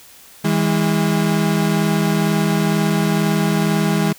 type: tone pair together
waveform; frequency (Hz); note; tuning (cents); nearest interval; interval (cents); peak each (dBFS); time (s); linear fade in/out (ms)
35% pulse; 161.8 / 203.9; E3 / G#3; -32 / -32; major third; 400; -16; 0.44-4.13; 10
effects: white hiss -44 dBFS RMS until 4.18 s